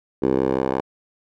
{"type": "tone with band-pass filter sweep", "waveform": "10% pulse", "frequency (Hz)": 65.8, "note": "C2", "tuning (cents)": 10, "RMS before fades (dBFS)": -21, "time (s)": [0.22, 0.81], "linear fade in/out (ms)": 10, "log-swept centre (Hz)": [390, 660], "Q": 2, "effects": []}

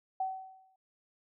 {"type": "tone with exponential decay", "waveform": "sine", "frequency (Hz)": 759, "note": "F#5", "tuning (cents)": 44, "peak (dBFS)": -28, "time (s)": [0.2, 0.76], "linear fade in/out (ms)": 5, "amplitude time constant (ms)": 120, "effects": []}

